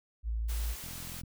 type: tone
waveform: sine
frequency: 55.9 Hz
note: A1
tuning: 28 cents sharp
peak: -30 dBFS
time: 0.23-0.76 s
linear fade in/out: 50 ms
type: noise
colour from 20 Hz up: white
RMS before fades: -44 dBFS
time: 0.48-1.22 s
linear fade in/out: 20 ms
type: click train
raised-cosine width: 5 ms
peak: -35 dBFS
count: 18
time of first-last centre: 0.84-1.236 s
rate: 42.9 Hz
effects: none